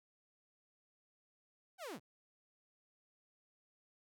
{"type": "linear sweep", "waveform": "sawtooth", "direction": "down", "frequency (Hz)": [790, 92.5], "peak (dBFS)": -40, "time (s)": [1.78, 2], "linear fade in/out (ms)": 50, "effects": []}